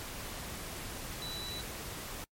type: tone in noise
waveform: sine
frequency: 3951 Hz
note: B7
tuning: in tune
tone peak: -40 dBFS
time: 1.22-1.61 s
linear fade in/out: 0 ms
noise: pink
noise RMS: -42 dBFS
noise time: 0-2.24 s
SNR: -1 dB
effects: noise-tail reverb RT60 0.1 s tail -25 dB re dry + MP3 64 kbps